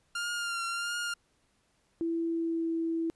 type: tone with vibrato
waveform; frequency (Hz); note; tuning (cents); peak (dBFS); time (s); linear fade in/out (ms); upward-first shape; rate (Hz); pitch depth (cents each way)
sawtooth; 1396.9; F6; 0; -28; 0.15-1.14; 5; triangle; 1.5; 37
type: tone with pitch glide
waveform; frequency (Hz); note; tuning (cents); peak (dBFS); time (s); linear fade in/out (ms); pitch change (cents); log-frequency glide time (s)
sine; 332.2 to 329; E4 to E4; +13 to -3; -28; 2.01-3.1; 0; -16; 2.27-2.7
effects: pink hiss -71 dBFS RMS until 3.15 s + resampled to 24000 Hz